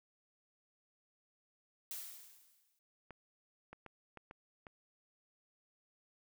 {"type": "noise with exponential decay", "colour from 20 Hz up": "blue", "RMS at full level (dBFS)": -42, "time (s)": [1.91, 2.79], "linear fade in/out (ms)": 1, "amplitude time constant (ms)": 190}
{"type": "clicks", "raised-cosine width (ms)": 0.5, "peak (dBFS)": -35, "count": 6, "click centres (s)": [3.107, 3.73, 3.863, 4.173, 4.311, 4.668]}
{"effects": []}